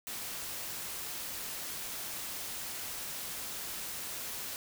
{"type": "noise", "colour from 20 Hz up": "white", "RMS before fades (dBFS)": -40, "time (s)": [0.07, 4.56], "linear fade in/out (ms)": 0, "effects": []}